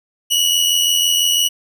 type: tone pair together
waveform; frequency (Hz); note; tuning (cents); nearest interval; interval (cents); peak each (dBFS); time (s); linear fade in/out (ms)
sawtooth; 2880 / 2966; F#7 / F#7; -47 / +4; minor second; 51; -13; 0.3-1.49; 20
effects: none